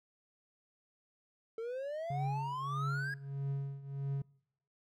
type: exponential sweep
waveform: triangle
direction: up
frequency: 442.5 to 1668 Hz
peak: -35 dBFS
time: 1.58-3.14 s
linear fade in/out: 2 ms
type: tone with tremolo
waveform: triangle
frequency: 138.59 Hz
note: C#3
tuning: in tune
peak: -30 dBFS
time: 2.1-4.22 s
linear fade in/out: 5 ms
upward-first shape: triangle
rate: 1.6 Hz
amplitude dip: 85%
effects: noise-tail reverb RT60 0.7 s tail -24 dB re dry